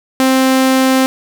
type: tone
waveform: sawtooth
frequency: 262.4 Hz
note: C4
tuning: 5 cents sharp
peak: -5 dBFS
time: 0.2-1.06 s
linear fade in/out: 0 ms
effects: 7-bit